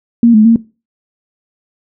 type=tone with pitch steps; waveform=sine; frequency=233.9 / 214.9 / 229.2 Hz; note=A#3 / A3 / A#3; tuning=+6 / -41 / -29 cents; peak=-3 dBFS; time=0.23-0.56 s; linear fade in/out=2 ms; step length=110 ms; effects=noise-tail reverb RT60 0.3 s tail -20 dB re dry